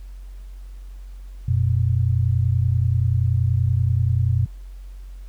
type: tone pair together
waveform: sine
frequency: 90.95 / 121.4 Hz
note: F#2 / B2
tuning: -29 / -29 cents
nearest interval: perfect fourth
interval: 500 cents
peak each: -19 dBFS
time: 1.48-4.46 s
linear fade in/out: 5 ms
effects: added 46 Hz sine -34 dBFS peak until 5.28 s + pink hiss -58 dBFS RMS until 5.28 s